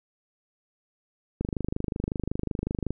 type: click train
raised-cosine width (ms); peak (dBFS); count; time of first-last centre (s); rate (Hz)
3; -15; 39; 1.41-2.906; 25.4
effects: none